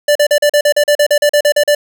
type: tone bursts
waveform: square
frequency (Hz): 587.3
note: D5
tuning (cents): 0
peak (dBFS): -8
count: 15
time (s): 0.08-1.75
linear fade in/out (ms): 5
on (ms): 74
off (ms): 40
effects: none